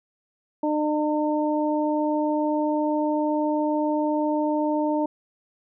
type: harmonic tone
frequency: 302.3 Hz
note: D#4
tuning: 50 cents flat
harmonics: 1 / 2 / 3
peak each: -23 / -26 / -28 dBFS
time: 0.63-5.06 s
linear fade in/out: 5 ms
effects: none